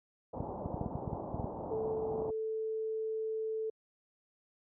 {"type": "low-pass noise", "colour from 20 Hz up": "white", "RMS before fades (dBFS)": -41, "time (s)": [0.33, 2.31], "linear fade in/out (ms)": 10, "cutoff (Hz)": 900, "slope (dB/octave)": 48}
{"type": "clicks", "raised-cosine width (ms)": 5, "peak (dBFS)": -23, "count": 11, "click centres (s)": [0.404, 0.659, 0.743, 0.812, 0.861, 0.954, 1.076, 1.131, 1.344, 1.397, 1.443]}
{"type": "tone", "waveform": "sine", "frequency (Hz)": 440, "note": "A4", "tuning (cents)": 0, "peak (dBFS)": -33, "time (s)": [1.71, 3.7], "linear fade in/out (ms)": 5}
{"effects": ["high-pass 60 Hz 12 dB/octave"]}